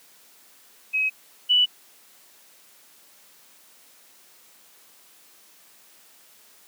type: tone pair in turn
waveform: sine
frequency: 2546 / 2963 Hz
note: D#7 / F#7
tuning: +39 / +2 cents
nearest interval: minor third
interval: 263 cents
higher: second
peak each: -20 / -15 dBFS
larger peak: second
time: 0.93-1.1 / 1.49-1.66 s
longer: neither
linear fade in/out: 20 ms
effects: white hiss -54 dBFS RMS until 6.67 s + high-pass 200 Hz 12 dB/octave